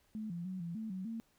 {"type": "tone with pitch steps", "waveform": "sine", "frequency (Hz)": [216.4, 171.7, 186.4, 169.7, 220.3, 187.3, 226.7], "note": ["A3", "F3", "F#3", "F3", "A3", "F#3", "A#3"], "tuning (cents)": [-29, -29, 13, -49, 2, 21, -48], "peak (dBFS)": -38, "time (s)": [0.15, 1.2], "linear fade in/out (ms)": 0, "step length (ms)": 150, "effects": ["pink hiss -72 dBFS RMS until 1.38 s"]}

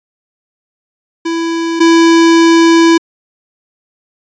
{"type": "tone pair in turn", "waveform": "square", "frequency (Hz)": [331.8, 331.8], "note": ["E4", "E4"], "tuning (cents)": [11, 11], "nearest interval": "unison", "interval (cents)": 0, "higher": "neither", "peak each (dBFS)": [-14, -5], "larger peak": "second", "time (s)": [[1.25, 1.8], [1.8, 2.98]], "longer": "second", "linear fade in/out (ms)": 10, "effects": ["resampled to 16000 Hz"]}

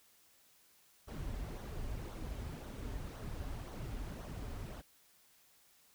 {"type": "noise with flanger", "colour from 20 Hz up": "brown", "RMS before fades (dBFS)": -43, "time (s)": [1.07, 4.82], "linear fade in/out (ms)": 20, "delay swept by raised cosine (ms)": [0.39, 6.19], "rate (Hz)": 1.9, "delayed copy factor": -0.55, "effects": ["white hiss -67 dBFS RMS until 5.94 s"]}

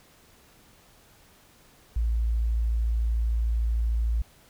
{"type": "tone", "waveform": "sine", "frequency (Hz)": 56.7, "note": "A#1", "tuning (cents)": -47, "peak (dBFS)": -22, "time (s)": [1.96, 4.22], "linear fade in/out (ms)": 5, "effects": ["pink hiss -57 dBFS RMS until 4.49 s"]}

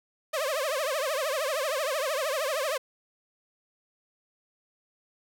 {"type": "tone with vibrato", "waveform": "sawtooth", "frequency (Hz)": 577, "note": "D5", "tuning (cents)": -31, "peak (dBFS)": -23, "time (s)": [0.33, 2.78], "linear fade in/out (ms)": 10, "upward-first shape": "triangle", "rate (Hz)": 13, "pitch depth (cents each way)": 240, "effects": []}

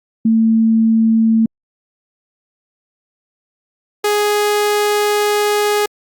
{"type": "tone pair in turn", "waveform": ["sine", "sawtooth"], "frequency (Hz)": [224.1, 415.8], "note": ["A3", "G#4"], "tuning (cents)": [32, 2], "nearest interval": "major seventh", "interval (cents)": 1070, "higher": "second", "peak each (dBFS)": -9, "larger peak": "neither", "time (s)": [[0.25, 1.46], [4.04, 5.86]], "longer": "second", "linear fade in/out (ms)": 5, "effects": ["Opus 48 kbps"]}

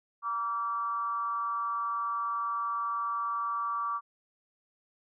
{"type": "tone with frequency modulation", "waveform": "sine", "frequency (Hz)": 1155, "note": "D6", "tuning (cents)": -29, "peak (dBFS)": -29, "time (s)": [0.22, 4.01], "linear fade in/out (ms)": 50, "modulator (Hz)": 214, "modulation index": 0.5, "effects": []}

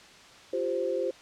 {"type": "chord", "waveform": "sine", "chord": "F suspended second", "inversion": "none", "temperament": "equal", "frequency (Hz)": [349.2, 392, 523.3], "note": ["F4", "G4", "C5"], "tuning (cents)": [0, 0, 0], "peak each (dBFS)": [-33, -32, -29], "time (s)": [0.53, 1.11], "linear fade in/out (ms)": 5, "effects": ["white hiss -51 dBFS RMS until 1.21 s", "low-pass 5000 Hz 12 dB/octave"]}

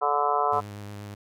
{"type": "harmonic tone", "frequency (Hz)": 145.3, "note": "D3", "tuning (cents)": -18, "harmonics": [3, 4, 5, 6, 7, 8, 9], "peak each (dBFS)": [-30, -33, -26, -34, -26, -32, -29], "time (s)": [0.01, 0.61], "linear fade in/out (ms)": 20}
{"type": "tone with vibrato", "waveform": "sawtooth", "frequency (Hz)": 102.6, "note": "G#2", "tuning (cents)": -21, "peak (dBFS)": -33, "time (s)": [0.52, 1.15], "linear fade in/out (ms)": 10, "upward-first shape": "sine", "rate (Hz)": 8.3, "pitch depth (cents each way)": 19}
{"effects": []}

